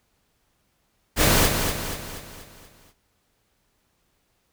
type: noise with echo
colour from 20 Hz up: pink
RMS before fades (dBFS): -18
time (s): 1.16-1.5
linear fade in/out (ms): 50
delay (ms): 240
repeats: 6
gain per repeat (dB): -6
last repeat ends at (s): 2.94
effects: pink hiss -69 dBFS RMS until 4.52 s